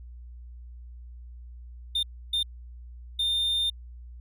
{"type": "tone bursts at uneven times", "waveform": "triangle", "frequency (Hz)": 3620, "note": "A7", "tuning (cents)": 48, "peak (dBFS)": -22, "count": 3, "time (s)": [[1.95, 2.03], [2.33, 2.43], [3.19, 3.7]], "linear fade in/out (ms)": 5, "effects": ["added 60 Hz sine -41 dBFS peak until 4.2 s"]}